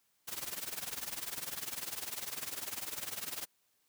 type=noise with tremolo; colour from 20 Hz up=white; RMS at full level=-37 dBFS; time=0.27-3.46 s; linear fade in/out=20 ms; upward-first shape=triangle; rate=20 Hz; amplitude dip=90%; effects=white hiss -75 dBFS RMS until 3.88 s + high-pass 60 Hz 12 dB/octave